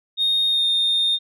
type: tone with pitch glide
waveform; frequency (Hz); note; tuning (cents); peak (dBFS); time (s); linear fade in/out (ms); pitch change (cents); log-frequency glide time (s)
sine; 3700 to 3658; A#7 to A#7; -14 to -33; -15; 0.17-1.19; 50; -19; 0.49-0.65
effects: tanh soft clip ceiling -14 dBFS